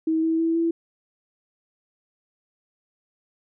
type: tone with pitch steps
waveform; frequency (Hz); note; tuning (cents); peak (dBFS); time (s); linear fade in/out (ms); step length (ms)
sine; 320.3 / 324.4 / 328.5 / 332.7; E4 / E4 / E4 / E4; -50 / -28 / -6 / +16; -19; 0.07-0.71; 5; 160
effects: none